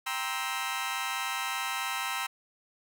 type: chord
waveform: 20% pulse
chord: C dominant seventh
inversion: second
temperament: just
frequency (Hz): 784.9 / 941.9 / 1046.5 / 1308.1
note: G5 / Bb5 / C6 / E6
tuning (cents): +2 / +18 / 0 / -14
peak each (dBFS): -33 / -32 / -32 / -30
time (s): 0.06-2.27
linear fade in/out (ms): 10
effects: none